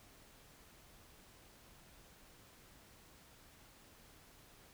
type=silence; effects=pink hiss -62 dBFS RMS until 4.73 s